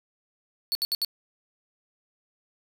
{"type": "tone bursts", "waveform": "45% pulse", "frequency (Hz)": 4435, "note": "C#8", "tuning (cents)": 0, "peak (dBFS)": -23, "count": 4, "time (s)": [0.72, 1.048], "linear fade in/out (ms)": 0, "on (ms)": 31, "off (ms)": 68, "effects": []}